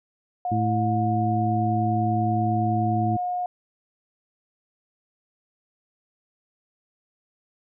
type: tone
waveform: sine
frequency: 719 Hz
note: F#5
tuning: 50 cents flat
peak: -24 dBFS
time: 0.45-3.46 s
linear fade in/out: 2 ms
type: harmonic tone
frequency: 110 Hz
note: A2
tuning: in tune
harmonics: 1 / 2 / 3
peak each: -24 / -27 / -29 dBFS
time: 0.51-3.17 s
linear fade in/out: 10 ms
effects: none